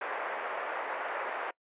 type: band-pass noise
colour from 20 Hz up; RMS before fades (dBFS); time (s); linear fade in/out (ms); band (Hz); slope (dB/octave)
pink; -36; 0.01-1.51; 5; 500 to 2000; 24
effects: noise-tail reverb RT60 0.1 s tail -24 dB re dry + resampled to 8000 Hz